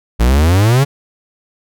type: exponential sweep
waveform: 45% pulse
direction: up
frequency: 55 to 144.4 Hz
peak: -8 dBFS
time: 0.19-0.85 s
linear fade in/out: 20 ms
effects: none